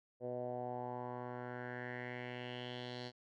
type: tone with low-pass filter sweep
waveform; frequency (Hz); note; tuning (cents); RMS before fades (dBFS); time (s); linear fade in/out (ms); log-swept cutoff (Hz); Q
10% pulse; 123.47; B2; 0; -44; 0.2-3.12; 50; 540 to 4400; 4
effects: none